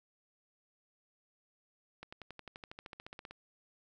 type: accelerating click train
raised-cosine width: 0.3 ms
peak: -30 dBFS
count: 18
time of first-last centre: 2.03-3.31 s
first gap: 95 ms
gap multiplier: 0.97
effects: none